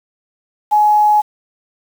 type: tone with quantisation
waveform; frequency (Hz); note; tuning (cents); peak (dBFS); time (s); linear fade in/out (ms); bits
sine; 842; G#5; +24; -8; 0.71-1.22; 20; 6
effects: none

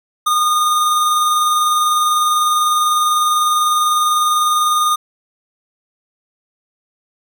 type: tone with tremolo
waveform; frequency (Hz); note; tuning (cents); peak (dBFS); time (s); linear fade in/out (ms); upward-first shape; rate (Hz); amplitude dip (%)
square; 1224; D#6; -29; -12; 0.26-4.96; 10; sine; 20; 25
effects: none

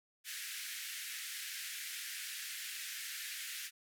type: band-pass noise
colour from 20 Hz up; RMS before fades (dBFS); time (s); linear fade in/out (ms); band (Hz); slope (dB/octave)
pink; -44; 0.24-3.71; 50; 1600 to 16000; 48
effects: none

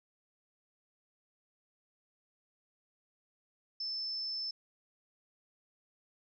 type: tone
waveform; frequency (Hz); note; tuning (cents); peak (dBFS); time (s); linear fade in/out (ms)
sine; 5274; E8; 0; -35; 3.8-4.51; 5
effects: none

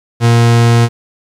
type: tone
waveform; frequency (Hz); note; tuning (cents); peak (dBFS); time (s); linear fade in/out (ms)
40% pulse; 117.4; A#2; +13; -5; 0.2-0.89; 50
effects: low-pass 9000 Hz 12 dB/octave + 7-bit

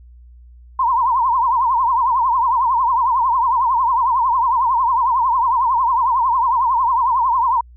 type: tone with vibrato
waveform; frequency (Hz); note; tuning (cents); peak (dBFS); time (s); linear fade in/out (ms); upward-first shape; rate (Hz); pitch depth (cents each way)
sine; 987.8; B5; 0; -13; 0.79-7.61; 5; triangle; 11; 170
effects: added 60 Hz sine -40 dBFS peak until 7.76 s

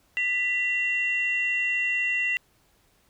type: tone pair together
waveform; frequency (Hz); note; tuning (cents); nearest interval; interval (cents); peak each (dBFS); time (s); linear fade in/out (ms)
sine; 1982 / 2746; B6 / F7; +6 / -30; tritone; 564; -25 / -25; 0.17-2.37; 0
effects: tanh soft clip ceiling -15 dBFS + pink hiss -64 dBFS RMS until 3.09 s

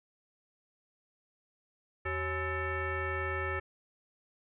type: tone with frequency modulation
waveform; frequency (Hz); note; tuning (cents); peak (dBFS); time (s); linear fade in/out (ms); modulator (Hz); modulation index
sine; 846; G#5; +32; -31; 2.05-3.6; 10; 465; 2.8
effects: none

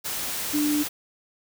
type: tone in noise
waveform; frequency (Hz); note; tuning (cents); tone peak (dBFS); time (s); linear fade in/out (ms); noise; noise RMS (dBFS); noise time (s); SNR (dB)
sine; 296.5; D4; +17; -21; 0.53-0.84; 20; white; -30; 0.04-0.89; +6
effects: none

